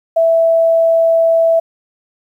sine tone, 659.3 Hz, E5, in tune, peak -8 dBFS, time 0.16-1.6 s, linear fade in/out 10 ms, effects 8-bit

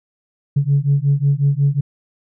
sine beating tone pair, 138.59 / 144.09 Hz, C#3 / D3, 0 / -33 cents, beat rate 5.5 Hz, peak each -15 dBFS, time 0.56-1.81 s, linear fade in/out 10 ms, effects tanh soft clip ceiling -7 dBFS

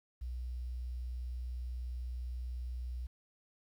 sine tone with quantisation, 61.5 Hz, B1, 7 cents flat, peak -37 dBFS, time 0.21-3.07 s, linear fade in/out 10 ms, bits 11, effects none

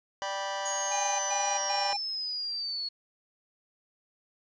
sawtooth chord, G major, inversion second, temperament just, 588 / 784 / 980 Hz, D5 / G5 / B5, +2 / 0 / -14 cents, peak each -32 dBFS, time 0.22-1.93 s, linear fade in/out 0 ms
sine linear sweep, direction down, 6680 to 4343 Hz, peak -31 dBFS, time 0.65-2.89 s, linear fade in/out 10 ms
square tone bursts, 810 Hz, G#5, 43 cents flat, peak -31 dBFS, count 3, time 0.91-1.97 s, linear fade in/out 10 ms, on 280 ms, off 110 ms
effects resampled to 16000 Hz + 10-bit

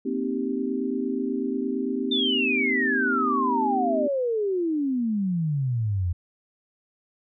sine chord, C minor seventh, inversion third, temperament equal, 233.1 / 261.6 / 311.1 / 392 Hz, Bb3 / C4 / Eb4 / G4, 0 / 0 / 0 / 0 cents, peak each -31 / -27 / -33 / -30 dBFS, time 0.05-4.08 s, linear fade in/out 10 ms
sine exponential sweep, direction down, 3629 to 84 Hz, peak -22 dBFS, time 2.11-6.13 s, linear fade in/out 10 ms
effects none

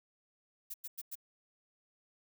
violet noise bursts, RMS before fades -42 dBFS, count 4, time 0.7-1.155 s, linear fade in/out 10 ms, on 41 ms, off 97 ms, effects none

